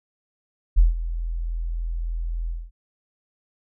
sine tone with ADSR envelope, 41.74 Hz, E1, 22 cents sharp, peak -9 dBFS, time 0.76-2.71 s, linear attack 26 ms, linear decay 150 ms, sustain -15 dB, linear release 220 ms, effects none

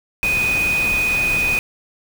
sine tone in noise, 2489 Hz, D#7, in tune, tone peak -16 dBFS, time 0.23-1.59 s, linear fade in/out 0 ms, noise pink, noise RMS -27 dBFS, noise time 0.23-1.59 s, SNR +8 dB, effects none

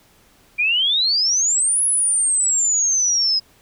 sine exponential two-way sweep, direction up then down, 2349 to 10548 to 5040 Hz, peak -15 dBFS, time 0.58-3.4 s, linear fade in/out 20 ms, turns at 1.83 s, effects pink hiss -54 dBFS RMS until 3.61 s

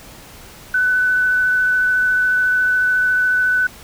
sine tone with vibrato, 1500 Hz, F#6, 23 cents sharp, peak -13 dBFS, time 0.74-3.67 s, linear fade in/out 5 ms, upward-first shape sine, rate 14 Hz, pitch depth 10 cents each way, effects pink hiss -40 dBFS RMS until 3.83 s

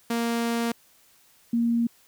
sawtooth / sine tone pair in turn, 233.1 / 233.9 Hz, A#3 / A#3, 0 / +6 cents, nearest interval unison, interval 6 cents, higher second, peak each -20 dBFS, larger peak neither, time 0.1-0.72 / 1.53-1.87 s, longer first, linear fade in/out 5 ms, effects white hiss -59 dBFS RMS until 2.07 s

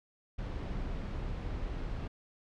brown noise, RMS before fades -37 dBFS, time 0.38-2.08 s, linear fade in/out 10 ms, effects low-pass 4000 Hz 12 dB/octave

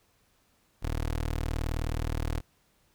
20% pulse tone, 39.18 Hz, D#1, 13 cents sharp, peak -24 dBFS, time 0.82-2.41 s, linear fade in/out 20 ms, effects pink hiss -68 dBFS RMS until 2.94 s

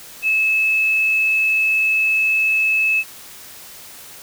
sine tone, 2600 Hz, E7, 24 cents flat, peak -14 dBFS, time 0.22-3.04 s, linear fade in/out 50 ms, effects white hiss -39 dBFS RMS until 4.22 s

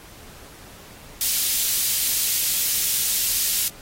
white high-pass noise, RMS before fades -22 dBFS, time 1.21-3.68 s, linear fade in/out 0 ms, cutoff 3200 Hz, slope 12 dB/octave, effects pink hiss -45 dBFS RMS until 3.81 s + AAC 48 kbps

